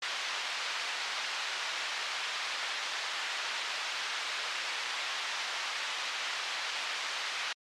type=band-pass noise; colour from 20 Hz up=white; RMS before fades=-35 dBFS; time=0.02-7.53 s; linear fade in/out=5 ms; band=900 to 3900 Hz; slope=12 dB/octave; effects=low-pass 6000 Hz 12 dB/octave + MP3 64 kbps